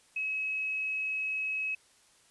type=tone; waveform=sine; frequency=2564 Hz; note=E7; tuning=49 cents flat; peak=-30 dBFS; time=0.16-1.75 s; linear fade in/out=5 ms; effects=white hiss -63 dBFS RMS until 2.3 s + resampled to 24000 Hz